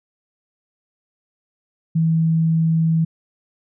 sine tone, 162.4 Hz, E3, 26 cents flat, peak -14 dBFS, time 1.95-3.05 s, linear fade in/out 10 ms, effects none

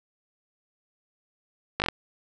slowing click train, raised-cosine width 0.3 ms, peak -8 dBFS, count 5, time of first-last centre 1.8-1.886 s, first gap 19 ms, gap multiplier 1.08, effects none

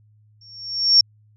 sine tone with exponential growth, 5490 Hz, F8, 31 cents flat, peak -7 dBFS, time 0.41-1.01 s, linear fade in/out 5 ms, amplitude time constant 130 ms, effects added 106 Hz sine -52 dBFS peak until 1.36 s

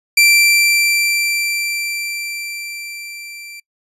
sawtooth tone with level ramp, 2349 Hz, D7, in tune, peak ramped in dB -4 to -29 dBFS, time 0.17-3.6 s, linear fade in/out 5 ms, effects noise-tail reverb RT60 0.1 s tail -26 dB re dry + resampled to 32000 Hz

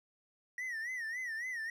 triangle tone with vibrato, 1902 Hz, A#6, 34 cents sharp, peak -35 dBFS, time 0.58-1.7 s, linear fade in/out 2 ms, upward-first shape sine, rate 3.6 Hz, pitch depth 130 cents each way, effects none

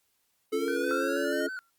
sine chord, Db augmented, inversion none, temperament just, 277.2 / 346.5 / 433.1 Hz, Db4 / F4 / A4, 0 / -14 / -27 cents, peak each -33 dBFS, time 0.52-1.49 s, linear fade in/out 20 ms
square linear sweep, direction up, 430 to 622.3 Hz, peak -32 dBFS, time 0.52-1.47 s, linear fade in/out 10 ms
triangle tone with vibrato, 1480 Hz, F#6, in tune, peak -33 dBFS, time 0.68-1.59 s, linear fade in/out 0 ms, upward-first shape square, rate 6.2 Hz, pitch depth 49 cents each way
sine tone with exponential decay, 1368 Hz, F6, 36 cents flat, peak -28 dBFS, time 0.91-1.7 s, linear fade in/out 0 ms, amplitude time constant 170 ms
effects white hiss -73 dBFS RMS until 1.78 s + Opus 48 kbps

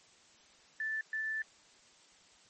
sine tone bursts at uneven times, 1760 Hz, A6, in tune, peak -33 dBFS, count 2, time 0.8-1.01 / 1.13-1.42 s, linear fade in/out 2 ms, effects white hiss -62 dBFS RMS until 2.49 s + MP3 32 kbps

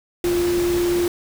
sine tone in noise, 349.2 Hz, F4, in tune, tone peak -17 dBFS, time 0.24-1.08 s, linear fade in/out 2 ms, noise pink, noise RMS -29 dBFS, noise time 0.24-1.08 s, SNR +9 dB, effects none

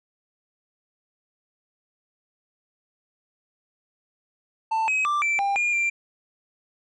triangle tone with pitch steps, 889 / 2541 / 1178 / 2336 / 797 / 2419 / 2369 Hz, A5 / D#7 / D6 / D7 / G5 / D#7 / D7, +18 / +36 / +5 / -10 / +28 / -49 / +14 cents, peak -19 dBFS, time 4.71-5.9 s, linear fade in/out 10 ms, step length 170 ms, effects resampled to 22050 Hz

